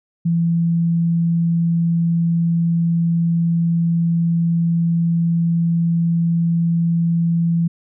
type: tone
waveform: sine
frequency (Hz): 168.1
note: E3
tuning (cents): +34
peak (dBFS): -14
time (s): 0.25-7.68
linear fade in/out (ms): 10
effects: none